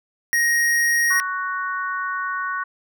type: tone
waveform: square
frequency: 1875 Hz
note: A#6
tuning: 10 cents sharp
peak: -17 dBFS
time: 0.33-1.2 s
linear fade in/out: 0 ms
type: harmonic tone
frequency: 371.3 Hz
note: F#4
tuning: 6 cents sharp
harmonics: 3 / 4 / 5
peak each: -26 / -26 / -33 dBFS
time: 1.1-2.64 s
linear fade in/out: 10 ms
effects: none